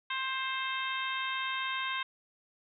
harmonic tone, 527 Hz, C5, 12 cents sharp, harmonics 2 / 3 / 4 / 5 / 6 / 7, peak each -36 / -38 / -39 / -40 / -41 / -41 dBFS, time 0.1-2.03 s, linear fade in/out 5 ms, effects none

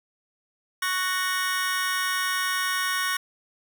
sawtooth chord, F# major, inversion second, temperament just, 1110 / 1480 / 1850 Hz, C#6 / F#6 / A#6, +2 / 0 / -14 cents, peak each -25 dBFS, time 0.82-3.17 s, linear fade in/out 5 ms, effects none

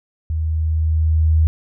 sine tone with level ramp, 79.2 Hz, D#2, 31 cents sharp, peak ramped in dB -18 to -10 dBFS, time 0.3-1.47 s, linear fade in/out 0 ms, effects none

